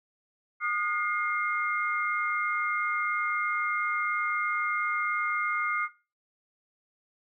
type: tone cluster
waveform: sine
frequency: 1224 / 1432 / 2121 Hz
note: D#6 / F6 / C7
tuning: -29 / +43 / +23 cents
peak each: -30 dBFS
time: 0.6-5.89 s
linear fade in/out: 50 ms
effects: noise-tail reverb RT60 0.3 s tail -17 dB re dry